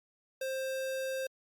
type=tone; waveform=square; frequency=528 Hz; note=C5; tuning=16 cents sharp; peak=-34 dBFS; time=0.41-1.27 s; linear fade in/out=5 ms; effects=Opus 48 kbps